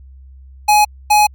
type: tone pair in turn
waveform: square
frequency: 840 / 840 Hz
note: G#5 / G#5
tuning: +19 / +19 cents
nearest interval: unison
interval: 0 cents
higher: neither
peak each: -8 dBFS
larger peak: neither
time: 0.68-0.85 / 1.1-1.27 s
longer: neither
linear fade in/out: 10 ms
effects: added 66 Hz sine -36 dBFS peak until 1.34 s + MP3 96 kbps